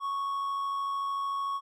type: tone with amplitude modulation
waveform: triangle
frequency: 1108.7 Hz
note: C#6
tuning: in tune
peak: -26 dBFS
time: 0-1.61 s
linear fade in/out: 50 ms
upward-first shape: sine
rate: 93.4 Hz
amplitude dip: 30%
effects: none